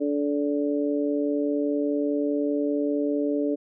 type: harmonic tone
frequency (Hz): 144.9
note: D3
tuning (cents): -23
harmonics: 2 / 3 / 4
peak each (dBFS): -24 / -28 / -30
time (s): 0-3.56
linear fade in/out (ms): 20
effects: none